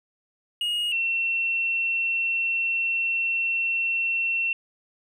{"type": "tone pair in turn", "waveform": ["triangle", "sine"], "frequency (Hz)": [2871, 2710], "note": ["F7", "E7"], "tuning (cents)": [47, 47], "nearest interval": "minor second", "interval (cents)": 100, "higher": "first", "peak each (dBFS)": -22, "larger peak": "neither", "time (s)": [[0.61, 0.92], [0.92, 4.53]], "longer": "second", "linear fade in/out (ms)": 2, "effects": []}